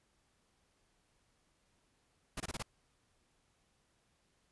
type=noise bursts; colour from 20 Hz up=pink; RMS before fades=-40 dBFS; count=5; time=2.37-2.626 s; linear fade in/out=5 ms; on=32 ms; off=24 ms; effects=pink hiss -75 dBFS RMS until 4.51 s + resampled to 24000 Hz